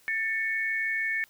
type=tone pair together; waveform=sine; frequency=1783.5 / 2217 Hz; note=A6 / C#7; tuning=+23 / 0 cents; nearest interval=major third; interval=377 cents; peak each=-28 / -30 dBFS; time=0.08-1.24 s; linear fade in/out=0 ms; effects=white hiss -60 dBFS RMS until 1.29 s